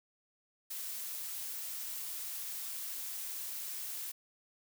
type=noise; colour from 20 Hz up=blue; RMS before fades=-41 dBFS; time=0.7-4.12 s; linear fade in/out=10 ms; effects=none